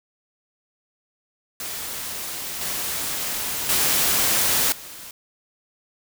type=noise with level steps; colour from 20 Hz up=white; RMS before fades=-31 / -27 / -20 / -39 dBFS; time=1.6-5.11 s; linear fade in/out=2 ms; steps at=2.61 / 3.69 / 4.72 s; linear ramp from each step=2 ms; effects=none